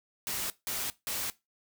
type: noise bursts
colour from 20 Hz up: white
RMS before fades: -34 dBFS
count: 3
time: 0.27-1.3 s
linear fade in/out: 0 ms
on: 230 ms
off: 170 ms
effects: noise-tail reverb RT60 0.2 s tail -18 dB re dry